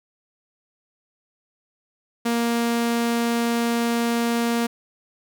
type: tone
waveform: sawtooth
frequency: 234.3 Hz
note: A#3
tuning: 9 cents sharp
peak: -16 dBFS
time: 2.25-4.67 s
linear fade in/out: 10 ms
effects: none

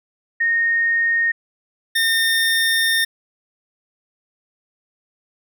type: tone pair in turn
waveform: sine / 25% pulse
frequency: 1850 / 1819.3 Hz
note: A#6 / A#6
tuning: -14 / -43 cents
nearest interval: unison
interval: 29 cents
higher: first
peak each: -15 / -12 dBFS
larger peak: second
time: 0.4-1.32 / 1.95-3.05 s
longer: second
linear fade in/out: 10 ms
effects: none

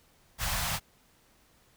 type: band-stop noise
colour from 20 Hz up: pink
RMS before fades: -31 dBFS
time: 0.38-0.8 s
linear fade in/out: 50 ms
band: 160 to 690 Hz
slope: 24 dB/octave
effects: pink hiss -64 dBFS RMS until 1.76 s

